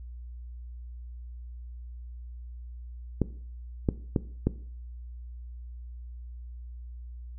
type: clicks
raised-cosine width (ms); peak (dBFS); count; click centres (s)
3; -10; 4; 3.217 / 3.888 / 4.162 / 4.47
effects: noise-tail reverb RT60 0.5 s tail -17 dB re dry + added 60 Hz sine -39 dBFS peak until 7.38 s